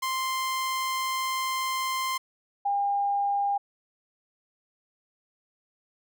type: tone pair in turn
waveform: sawtooth / sine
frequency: 1046.5 / 804.9 Hz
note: C6 / G5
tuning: 0 / +46 cents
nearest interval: perfect fourth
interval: 454 cents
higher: first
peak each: -23 dBFS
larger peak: neither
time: 0.02-2.18 / 2.65-3.58 s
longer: first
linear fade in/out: 10 ms
effects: none